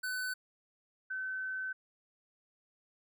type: tone pair in turn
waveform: square / sine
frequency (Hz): 1506 / 1526.1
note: F#6 / G6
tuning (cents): +30 / -47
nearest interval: unison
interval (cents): 23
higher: second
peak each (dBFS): -35 / -35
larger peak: neither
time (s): 0.03-0.34 / 1.1-1.73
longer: second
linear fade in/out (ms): 10
effects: none